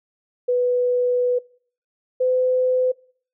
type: tone pair in turn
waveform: sine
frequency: 493.9 / 508.4 Hz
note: B4 / C5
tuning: 0 / -50 cents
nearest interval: minor second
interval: 50 cents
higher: second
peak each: -16 dBFS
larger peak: neither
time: 0.48-1.39 / 2.2-2.92 s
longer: first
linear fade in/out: 10 ms
effects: noise-tail reverb RT60 0.5 s tail -23 dB re dry